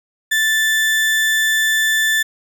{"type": "tone", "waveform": "35% pulse", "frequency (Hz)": 1760, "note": "A6", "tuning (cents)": 0, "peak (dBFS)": -12, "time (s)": [0.31, 2.23], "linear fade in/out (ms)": 10, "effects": []}